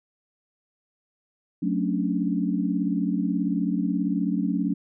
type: chord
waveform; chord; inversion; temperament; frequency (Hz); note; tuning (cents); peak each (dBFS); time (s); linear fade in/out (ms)
sine; D major seventh; first; just; 183.54 / 220.2 / 275.3 / 293.7; F#3 / A3 / C#4 / D4; -14 / +2 / -12 / 0; -26 / -28 / -28 / -29; 1.62-4.74; 10
effects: none